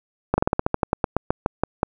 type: slowing click train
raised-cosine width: 1 ms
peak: -4 dBFS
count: 16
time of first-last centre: 0.34-1.831 s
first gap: 40 ms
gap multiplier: 1.12
effects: none